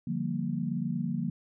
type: chord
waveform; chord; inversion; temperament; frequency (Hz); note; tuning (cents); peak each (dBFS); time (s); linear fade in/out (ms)
sine; G minor seventh; second; equal; 146.83 / 174.61 / 196 / 233.1; D3 / F3 / G3 / Bb3; 0 / 0 / 0 / 0; -35 / -33 / -37 / -33; 0.07-1.3; 5
effects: none